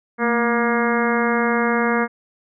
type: harmonic tone with a mistuned harmonic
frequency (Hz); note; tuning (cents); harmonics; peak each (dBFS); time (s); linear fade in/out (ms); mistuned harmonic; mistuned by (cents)
236.7; A#3; +27; 1 / 2 / 3 / 4 / 5 / 6 / 7 / 8 / 9; -21 / -22 / -27 / -27 / -26 / -27 / -26 / -32 / -29; 0.18-2.08; 50; 1; -55
effects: none